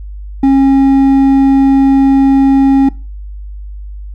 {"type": "tone with hard clipping", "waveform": "sine", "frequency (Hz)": 271.6, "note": "C#4", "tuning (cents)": -35, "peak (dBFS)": -6, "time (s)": [0.43, 2.89], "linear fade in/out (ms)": 5, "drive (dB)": 5, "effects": ["noise-tail reverb RT60 0.3 s tail -21 dB re dry", "added 50 Hz sine -23 dBFS peak until 4.14 s"]}